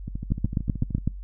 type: two click trains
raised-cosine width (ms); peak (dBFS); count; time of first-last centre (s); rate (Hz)
5; -19 / -10; 13 / 7; 0.08-0.982 / 0.32-1.076; 13.3 / 7.94
effects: noise-tail reverb RT60 0.2 s tail -26 dB re dry + added 47 Hz sine -34 dBFS peak until 1.23 s